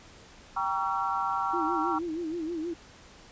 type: chord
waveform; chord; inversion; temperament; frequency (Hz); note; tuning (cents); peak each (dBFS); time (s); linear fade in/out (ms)
sine; G diminished seventh; none; just; 784 / 940.8 / 1128.9 / 1354.7; G5 / Bb5 / Db6 / Fb6; 0 / +16 / +31 / +47; -32; 0.56-1.99; 10
type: tone with vibrato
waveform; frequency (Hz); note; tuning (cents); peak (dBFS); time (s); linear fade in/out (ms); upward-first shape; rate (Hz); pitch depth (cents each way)
sine; 329.6; E4; 0; -30; 1.53-2.74; 10; sine; 6.3; 110
effects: pink hiss -52 dBFS RMS until 3.31 s + resampled to 16000 Hz